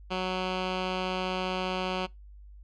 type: tone with low-pass filter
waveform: 10% pulse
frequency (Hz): 185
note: F#3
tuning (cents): 0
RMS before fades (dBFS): -31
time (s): 0.1-2.07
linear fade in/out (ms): 20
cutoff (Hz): 3500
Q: 2
effects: noise-tail reverb RT60 0.2 s tail -25 dB re dry + added 50 Hz sine -46 dBFS peak until 2.63 s